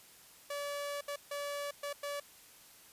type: tone bursts at uneven times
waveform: sawtooth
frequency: 574 Hz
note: D5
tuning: 40 cents flat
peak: -33 dBFS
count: 5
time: 0.5-1.01 / 1.08-1.16 / 1.31-1.71 / 1.83-1.93 / 2.03-2.2 s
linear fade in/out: 5 ms
effects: white hiss -58 dBFS RMS until 2.92 s + resampled to 32000 Hz